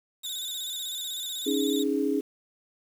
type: tone with vibrato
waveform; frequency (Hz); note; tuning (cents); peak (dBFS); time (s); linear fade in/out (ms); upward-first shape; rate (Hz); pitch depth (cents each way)
sawtooth; 3636; A#7; -44; -29; 0.23-1.84; 20; square; 16; 62
type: chord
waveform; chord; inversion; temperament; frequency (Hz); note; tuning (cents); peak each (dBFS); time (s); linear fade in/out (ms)
sine; C# suspended second; none; just; 277.2 / 311.8 / 415.8; C#4 / D#4 / G#4; 0 / +4 / +2; -27 / -29 / -28; 1.46-2.21; 10
effects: 8-bit